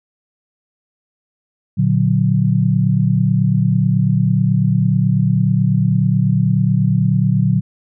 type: chord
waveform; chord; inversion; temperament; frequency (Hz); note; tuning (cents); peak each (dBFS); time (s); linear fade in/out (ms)
sine; Bb augmented; none; equal with one note detuned; 117.69 / 146.83 / 185; Bb2 / D3 / F#3; +17 / 0 / 0; -16; 1.77-7.61; 20
effects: none